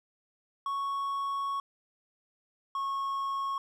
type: tone pair in turn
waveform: triangle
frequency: 1108.7 / 1096 Hz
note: C#6 / C#6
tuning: 0 / -20 cents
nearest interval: unison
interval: 20 cents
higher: first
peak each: -28 dBFS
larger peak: neither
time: 0.66-1.6 / 2.75-3.58 s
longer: first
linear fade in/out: 2 ms
effects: none